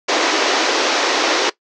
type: band-pass noise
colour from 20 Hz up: pink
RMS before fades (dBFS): -17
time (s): 0.08-1.5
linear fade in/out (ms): 10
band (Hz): 300 to 6300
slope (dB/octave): 48
effects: noise-tail reverb RT60 0.1 s tail -18 dB re dry